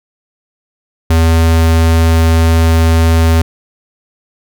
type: tone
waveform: square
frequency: 81.9 Hz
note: E2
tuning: 11 cents flat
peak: -7 dBFS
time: 1.1-3.42 s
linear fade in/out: 5 ms
effects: none